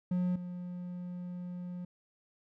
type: tone pair in turn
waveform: triangle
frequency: 179.9 / 178.25 Hz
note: F#3 / F3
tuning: -48 / +36 cents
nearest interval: unison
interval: 16 cents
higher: first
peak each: -26 / -36 dBFS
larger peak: first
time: 0.11-0.36 / 0.36-1.85 s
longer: second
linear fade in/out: 5 ms
effects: none